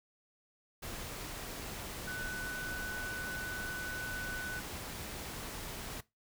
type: tone in noise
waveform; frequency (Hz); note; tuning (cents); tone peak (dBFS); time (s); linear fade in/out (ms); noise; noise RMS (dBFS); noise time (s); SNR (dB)
sine; 1494; F#6; +16; -38; 2.07-4.6; 10; pink; -43; 0.82-6.01; +2
effects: noise-tail reverb RT60 0.2 s tail -19 dB re dry